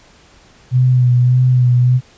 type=tone with vibrato; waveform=sine; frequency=125.3 Hz; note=B2; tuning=25 cents sharp; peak=-8 dBFS; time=0.71-2.01 s; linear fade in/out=50 ms; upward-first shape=sine; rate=1.7 Hz; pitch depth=30 cents each way; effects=pink hiss -47 dBFS RMS until 2.17 s + resampled to 16000 Hz